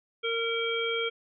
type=harmonic tone; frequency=460.1 Hz; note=A#4; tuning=23 cents flat; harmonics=1 / 3 / 5 / 7; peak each=-30 / -35 / -33 / -33 dBFS; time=0.23-1.1 s; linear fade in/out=20 ms; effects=none